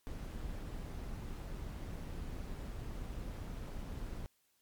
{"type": "noise with amplitude modulation", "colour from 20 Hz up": "brown", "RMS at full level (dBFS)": -41, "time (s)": [0.07, 4.26], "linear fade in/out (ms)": 0, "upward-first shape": "sine", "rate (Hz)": 198, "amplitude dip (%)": 35, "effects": ["white hiss -75 dBFS RMS until 4.61 s", "MP3 96 kbps"]}